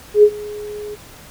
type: tone with ADSR envelope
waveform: sine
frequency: 418.1 Hz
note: G#4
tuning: 12 cents sharp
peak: -3 dBFS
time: 0.14-0.96 s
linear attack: 91 ms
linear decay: 65 ms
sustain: -23 dB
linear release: 23 ms
effects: pink hiss -41 dBFS RMS until 1.3 s